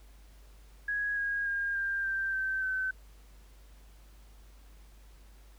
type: tone with pitch steps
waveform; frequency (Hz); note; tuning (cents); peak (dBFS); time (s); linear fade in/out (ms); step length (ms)
sine; 1661.2 / 1638.3 / 1615.8 / 1593.5 / 1571.6 / 1550 / 1528.6; G#6 / G#6 / G#6 / G6 / G6 / G6 / G6; 0 / -24 / -48 / +28 / +4 / -20 / -44; -29; 0.88-2.91; 5; 290
effects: added 50 Hz sine -52 dBFS peak until 5.58 s + pink hiss -63 dBFS RMS until 5.58 s